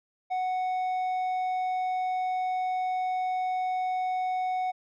square tone with low-pass filter, 740 Hz, F#5, in tune, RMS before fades -29 dBFS, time 0.3-4.72 s, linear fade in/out 20 ms, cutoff 1700 Hz, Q 0.51, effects none

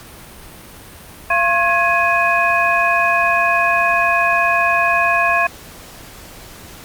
sine tone cluster, 687 / 1078 / 1670 / 2505 Hz, F5 / C#6 / G#6 / D#7, -29 / -49 / +9 / +11 cents, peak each -18 dBFS, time 1.3-5.47 s, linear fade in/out 5 ms, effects pink hiss -38 dBFS RMS until 6.84 s + Opus 48 kbps

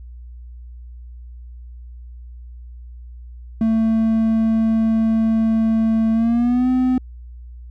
triangle tone with pitch glide, 223.2 to 254.9 Hz, A3 to C4, +25 to -45 cents, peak -12 dBFS, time 3.61-6.98 s, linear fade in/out 2 ms, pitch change +230 cents, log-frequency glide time 6.13-6.69 s, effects added 60 Hz sine -34 dBFS peak until 7.7 s

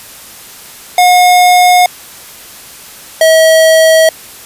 square tone pair in turn, 721 / 642.3 Hz, F#5 / E5, -45 / -45 cents, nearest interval major second, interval 200 cents, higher first, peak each -4 dBFS, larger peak neither, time 0.98-1.86 / 3.21-4.09 s, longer neither, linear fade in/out 2 ms, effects white hiss -32 dBFS RMS until 4.45 s + resampled to 32000 Hz

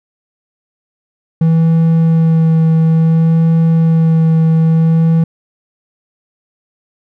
triangle tone with vibrato, 162.6 Hz, E3, 23 cents flat, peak -5 dBFS, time 1.41-5.24 s, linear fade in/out 5 ms, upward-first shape sine, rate 0.58 Hz, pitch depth 13 cents each way, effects none

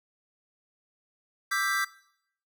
square chord, E minor seventh, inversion third, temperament equal with one note detuned, 1174.7 / 1318.5 / 1581.6 / 1975.5 Hz, D6 / E6 / G6 / B6, 0 / 0 / +15 / 0 cents, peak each -34 / -34 / -30 / -32 dBFS, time 1.51-1.85 s, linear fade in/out 10 ms, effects noise-tail reverb RT60 0.7 s tail -20 dB re dry

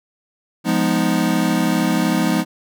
square chord, F half-diminished seventh, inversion none, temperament equal with one note detuned, 174.61 / 207.7 / 248.1 / 311.1 Hz, F3 / Ab3 / Cb4 / Eb4, 0 / 0 / +8 / 0 cents, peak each -22 dBFS, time 0.64-2.45 s, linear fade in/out 50 ms, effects none

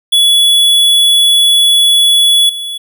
square tone with level steps, 3400 Hz, G#7, 40 cents sharp, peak -6 / -19 dBFS, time 0.12-2.78 s, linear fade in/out 10 ms, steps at 2.49 s, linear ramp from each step 5 ms, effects none

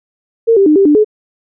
sine tone with pitch steps, 457.3 / 393.2 / 304 / 392.8 / 296.3 / 425.9 Hz, A#4 / G4 / D#4 / G4 / D4 / G#4, -33 / +5 / -40 / +4 / +15 / +44 cents, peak -5 dBFS, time 0.47-1.046 s, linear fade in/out 20 ms, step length 96 ms, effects none

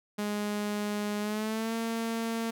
sawtooth tone with pitch glide, 207.7 to 227.8 Hz, G#3 to A#3, 0 to -40 cents, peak -26 dBFS, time 0.18-2.51 s, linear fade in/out 10 ms, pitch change +160 cents, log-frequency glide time 1.2-1.74 s, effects none

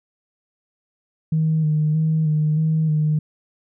sine tone with vibrato, 155.56 Hz, D#3, in tune, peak -15 dBFS, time 1.32-3.19 s, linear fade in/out 5 ms, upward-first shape square, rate 1.6 Hz, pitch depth 29 cents each way, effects tanh soft clip ceiling -11 dBFS

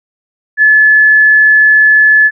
sine tone, 1723 Hz, A6, 37 cents flat, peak -3 dBFS, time 0.57-2.31 s, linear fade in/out 50 ms, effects none

